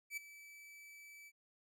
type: tone with ADSR envelope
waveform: 45% pulse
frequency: 2306 Hz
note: D7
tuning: 32 cents flat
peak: -38 dBFS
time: 0.1-1.32 s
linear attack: 71 ms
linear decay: 10 ms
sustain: -16 dB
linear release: 49 ms
effects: none